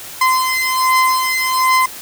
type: beating tone pair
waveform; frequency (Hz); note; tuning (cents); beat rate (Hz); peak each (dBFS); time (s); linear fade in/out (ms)
30% pulse; 1032 / 1033.3; C6 / C6; -24 / -22; 1.3; -13; 0.21-1.86; 5
effects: white hiss -32 dBFS RMS until 2.01 s